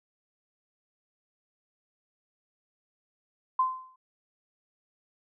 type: tone with exponential decay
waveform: sine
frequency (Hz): 1034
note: C6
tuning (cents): -21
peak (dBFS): -19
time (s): 3.59-3.96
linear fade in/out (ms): 5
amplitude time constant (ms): 79
effects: none